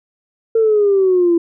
sine exponential sweep, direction down, 455.4 to 335 Hz, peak -9 dBFS, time 0.55-1.38 s, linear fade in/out 5 ms, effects tanh soft clip ceiling -5 dBFS

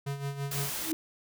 square tone with tremolo, 140 Hz, C#3, 18 cents sharp, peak -31 dBFS, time 0.06-0.7 s, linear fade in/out 10 ms, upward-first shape sine, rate 6 Hz, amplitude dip 65%
white noise, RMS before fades -35 dBFS, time 0.51-0.92 s, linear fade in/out 5 ms
sine tone with exponential growth, 319.4 Hz, D#4, 45 cents sharp, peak -25 dBFS, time 0.77-0.93 s, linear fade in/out 0 ms, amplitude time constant 34 ms
effects none

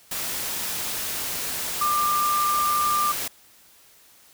sine tone in noise, 1192 Hz, D6, 25 cents sharp, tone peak -20 dBFS, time 1.81-3.12 s, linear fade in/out 5 ms, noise white, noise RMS -29 dBFS, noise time 0.11-3.28 s, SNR +6 dB, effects white hiss -54 dBFS RMS until 4.33 s

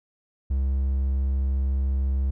triangle tone, 67 Hz, C2, 42 cents sharp, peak -19 dBFS, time 0.5-2.31 s, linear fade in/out 10 ms, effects none

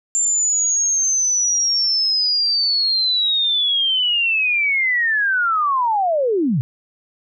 sine linear sweep, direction down, 7300 to 110 Hz, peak -15 dBFS, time 0.15-6.61 s, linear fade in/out 0 ms, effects none

